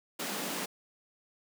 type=high-pass noise; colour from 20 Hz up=pink; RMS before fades=-36 dBFS; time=0.19-0.66 s; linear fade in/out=10 ms; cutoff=180 Hz; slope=48 dB/octave; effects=none